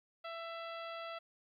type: harmonic tone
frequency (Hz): 666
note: E5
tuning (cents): +18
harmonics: 1 / 2 / 3 / 4 / 5 / 6 / 7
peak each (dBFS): -45 / -46 / -53 / -53 / -54 / -60 / -61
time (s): 0.24-1.19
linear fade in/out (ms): 10
effects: 13-bit